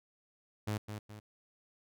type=tone with echo; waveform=sawtooth; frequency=105.9 Hz; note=G#2; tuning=34 cents sharp; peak=-29 dBFS; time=0.67-0.78 s; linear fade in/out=10 ms; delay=210 ms; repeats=2; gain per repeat=-7 dB; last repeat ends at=1.2 s; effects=none